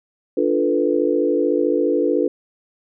sine chord, B half-diminished seventh, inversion first, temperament equal, 293.7 / 349.2 / 440 / 493.9 Hz, D4 / F4 / A4 / B4, 0 / 0 / 0 / 0 cents, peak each -21 dBFS, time 0.37-2.28 s, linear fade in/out 5 ms, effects none

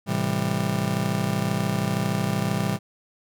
40% pulse chord, A minor seventh, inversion none, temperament just, 110 / 132 / 165 / 198 Hz, A2 / C3 / E3 / G3, 0 / +16 / +2 / +18 cents, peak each -29 / -29 / -27 / -26 dBFS, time 0.06-2.79 s, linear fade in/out 50 ms, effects none

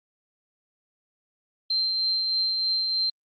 sine tone with tremolo, 4138 Hz, C8, 20 cents flat, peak -21 dBFS, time 1.7-3.1 s, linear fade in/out 5 ms, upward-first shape triangle, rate 3.2 Hz, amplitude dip 30%, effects Opus 48 kbps

